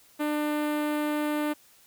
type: tone with notch filter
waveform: sawtooth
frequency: 298.9 Hz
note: D4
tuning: 31 cents sharp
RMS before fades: -28 dBFS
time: 0.19-1.54 s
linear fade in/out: 20 ms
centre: 5700 Hz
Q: 0.62
effects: white hiss -58 dBFS RMS until 1.86 s